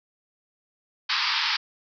white band-pass noise, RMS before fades -25 dBFS, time 1.09-1.57 s, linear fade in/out 10 ms, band 860 to 5200 Hz, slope 96 dB/octave, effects none

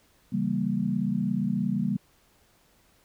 sine chord, C# diminished seventh, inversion none, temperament equal, 138.59 / 164.81 / 196 / 233.1 Hz, C#3 / E3 / G3 / Bb3, 0 / 0 / 0 / 0 cents, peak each -33 / -33 / -27 / -29 dBFS, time 0.32-1.97 s, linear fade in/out 10 ms, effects pink hiss -63 dBFS RMS until 3.04 s

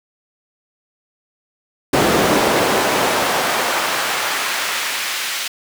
brown noise with high-pass filter sweep, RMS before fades -18 dBFS, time 1.93-5.48 s, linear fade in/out 5 ms, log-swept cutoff 290 to 2500 Hz, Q 0.78, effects none

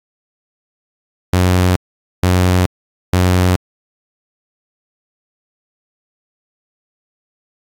sawtooth tone bursts, 91 Hz, F#2, 28 cents flat, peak -6 dBFS, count 3, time 1.33-3.56 s, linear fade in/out 0 ms, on 430 ms, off 470 ms, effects AAC 64 kbps

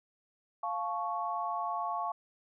sine chord, F augmented, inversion none, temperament equal with one note detuned, 698.5 / 869.4 / 1108.7 Hz, F5 / A5 / C#6, 0 / -21 / 0 cents, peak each -36 / -37 / -35 dBFS, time 0.63-2.12 s, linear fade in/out 5 ms, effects none

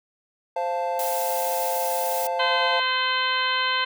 triangle chord, F major, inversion second, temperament equal with one note detuned, 523.3 / 692.8 / 880 Hz, C5 / F5 / A5, 0 / -14 / 0 cents, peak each -26 dBFS, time 0.56-2.8 s, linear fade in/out 5 ms
blue noise, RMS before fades -31 dBFS, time 0.99-2.27 s, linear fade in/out 2 ms
harmonic tone, 514 Hz, C5, 31 cents flat, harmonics 1 / 2 / 3 / 4 / 5 / 6 / 7 / 8, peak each -37 / -26 / -27 / -30 / -32 / -27 / -37 / -32 dBFS, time 2.39-3.85 s, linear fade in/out 10 ms
effects none

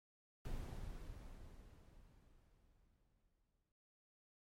brown noise with exponential decay, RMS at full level -44 dBFS, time 0.45-3.72 s, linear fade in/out 2 ms, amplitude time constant 710 ms, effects MP3 64 kbps

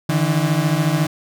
35% pulse beating tone pair, 148.2 / 162.2 Hz, D3 / E3, +16 / -28 cents, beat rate 14 Hz, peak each -17 dBFS, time 0.09-1.07 s, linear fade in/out 5 ms, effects none

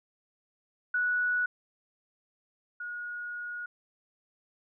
sine tone pair in turn, 1471 / 1445.7 Hz, F#6 / F#6, -11 / -41 cents, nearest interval unison, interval 30 cents, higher first, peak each -25 / -35 dBFS, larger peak first, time 0.94-1.46 / 2.8-3.66 s, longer second, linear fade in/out 5 ms, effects none

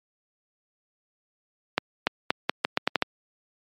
accelerating click train, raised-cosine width 0.3 ms, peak -4 dBFS, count 9, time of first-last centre 1.78-3.023 s, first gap 290 ms, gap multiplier 0.81, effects high-pass 200 Hz 12 dB/octave + MP3 64 kbps

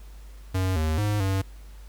square tone with pitch steps, 93.5 / 78.6 / 104.5 / 96.3 Hz, F#2 / D#2 / G#2 / G2, +19 / +18 / +11 / -30 cents, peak -23 dBFS, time 0.54-1.42 s, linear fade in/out 10 ms, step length 220 ms, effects added 50 Hz sine -41 dBFS peak until 1.88 s + pink hiss -56 dBFS RMS until 1.88 s

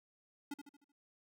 square tone with echo, 286 Hz, D4, 46 cents flat, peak -40 dBFS, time 0.51-0.54 s, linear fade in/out 5 ms, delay 76 ms, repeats 5, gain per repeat -7 dB, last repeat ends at 0.92 s, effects none

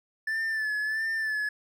triangle tone with vibrato, 1750 Hz, A6, 10 cents flat, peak -25 dBFS, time 0.27-1.49 s, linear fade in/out 5 ms, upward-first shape sine, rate 1.5 Hz, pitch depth 48 cents each way, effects none

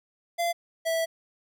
square tone pair in turn, 686 / 656 Hz, F5 / E5, -31 / -9 cents, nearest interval minor second, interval 78 cents, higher first, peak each -25 / -25 dBFS, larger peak neither, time 0.38-0.53 / 0.85-1.06 s, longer second, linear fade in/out 20 ms, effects none

